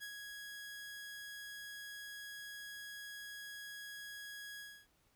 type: tone with ADSR envelope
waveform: sawtooth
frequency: 1661.2 Hz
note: G#6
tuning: in tune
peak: -40 dBFS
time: 0-4.87 s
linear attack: 30 ms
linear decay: 78 ms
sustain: -3 dB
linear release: 280 ms
effects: pink hiss -74 dBFS RMS until 5.15 s